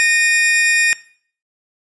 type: tone pair together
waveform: 45% pulse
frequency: 1845 / 2457 Hz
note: A#6 / D#7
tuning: -18 / -22 cents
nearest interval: perfect fourth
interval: 496 cents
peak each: -14 dBFS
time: 0-0.93 s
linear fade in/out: 0 ms
effects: noise-tail reverb RT60 0.5 s tail -19 dB re dry + resampled to 22050 Hz